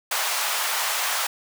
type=high-pass noise; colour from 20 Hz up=pink; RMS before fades=-25 dBFS; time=0.11-1.27 s; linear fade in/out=5 ms; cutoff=740 Hz; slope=24 dB/octave; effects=none